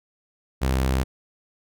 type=tone; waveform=sawtooth; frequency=65.4 Hz; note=C2; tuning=in tune; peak=-16 dBFS; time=0.61-1.04 s; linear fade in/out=20 ms; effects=none